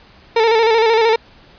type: tone with vibrato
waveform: 30% pulse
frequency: 450.2 Hz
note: A4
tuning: 40 cents sharp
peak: -8 dBFS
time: 0.36-1.16 s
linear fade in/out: 5 ms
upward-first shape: square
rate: 13 Hz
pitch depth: 46 cents each way
effects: pink hiss -46 dBFS RMS until 1.58 s + resampled to 11025 Hz